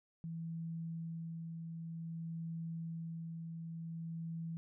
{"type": "tone with tremolo", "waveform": "sine", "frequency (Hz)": 164.81, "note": "E3", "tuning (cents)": 0, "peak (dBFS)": -39, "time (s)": [0.24, 4.57], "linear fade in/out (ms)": 0, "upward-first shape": "sine", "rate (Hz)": 0.53, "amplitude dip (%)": 30, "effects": []}